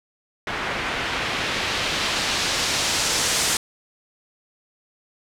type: noise with low-pass filter sweep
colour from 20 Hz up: white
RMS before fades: -24 dBFS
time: 0.47-3.57 s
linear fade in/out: 2 ms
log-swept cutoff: 1900 to 8100 Hz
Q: 0.99
effects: none